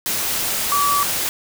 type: tone in noise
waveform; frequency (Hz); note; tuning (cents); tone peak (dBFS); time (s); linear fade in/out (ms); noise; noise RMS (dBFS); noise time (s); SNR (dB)
sine; 1149; D6; -38; -16; 0.72-1.03; 0; white; -22; 0.06-1.29; +3
effects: none